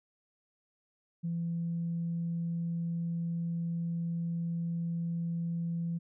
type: tone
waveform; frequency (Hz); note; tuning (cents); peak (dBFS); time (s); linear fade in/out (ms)
sine; 168.6; E3; +39; -30; 1.23-5.99; 20
effects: tanh soft clip ceiling -26 dBFS